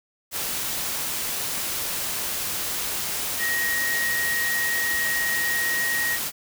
sine tone in noise, 1884 Hz, A#6, 18 cents sharp, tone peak -23 dBFS, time 3.38-6.19 s, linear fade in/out 50 ms, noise white, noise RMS -28 dBFS, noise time 0.31-6.32 s, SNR +2 dB, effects none

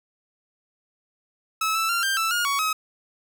sawtooth tone with pitch steps, 1298 / 1321 / 1381 / 1575 / 1324 / 1427 / 1120 / 1274 Hz, E6 / E6 / F6 / G6 / E6 / F6 / C#6 / D#6, -27 / +3 / -20 / +8 / +7 / +37 / +18 / +41 cents, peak -18 dBFS, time 1.61-2.73 s, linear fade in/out 5 ms, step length 140 ms, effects none

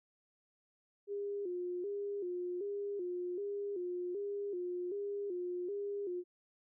sine tone with vibrato, 380 Hz, F#4, 46 cents sharp, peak -36 dBFS, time 1.07-6.24 s, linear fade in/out 50 ms, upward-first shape square, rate 1.3 Hz, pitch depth 110 cents each way, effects none

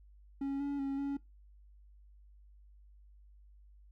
triangle tone with pitch steps, 275.9 / 283.1 / 274.3 / 279.9 Hz, C#4 / C#4 / C#4 / C#4, -8 / +37 / -18 / +17 cents, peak -31 dBFS, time 0.41-1.17 s, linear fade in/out 5 ms, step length 190 ms, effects noise-tail reverb RT60 0.2 s tail -21 dB re dry + added 50 Hz sine -56 dBFS peak until 3.91 s

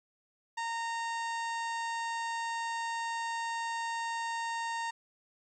harmonic tone, 922 Hz, A#5, 19 cents flat, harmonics 1 / 2 / 3 / 4 / 5 / 6 / 7 / 8 / 9, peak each -34 / -39 / -47 / -50 / -50 / -55 / -53 / -53 / -56 dBFS, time 0.57-4.91 s, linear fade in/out 10 ms, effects 12-bit

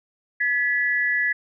sine tone pair together, 1701 / 1963.2 Hz, G#6 / B6, +41 / -11 cents, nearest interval major second, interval 248 cents, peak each -22 dBFS, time 0.4-1.33 s, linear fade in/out 10 ms, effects none

